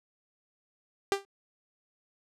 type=tone with exponential decay; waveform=sawtooth; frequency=395.7 Hz; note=G4; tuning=16 cents sharp; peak=-17 dBFS; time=1.12-1.25 s; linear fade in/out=0 ms; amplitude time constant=28 ms; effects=low-pass 9000 Hz 12 dB/octave